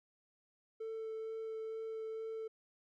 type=tone with vibrato; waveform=triangle; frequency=443.8 Hz; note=A4; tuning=15 cents sharp; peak=-37 dBFS; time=0.8-2.48 s; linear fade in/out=10 ms; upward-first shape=sine; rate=2.2 Hz; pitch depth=8 cents each way; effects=tanh soft clip ceiling -34 dBFS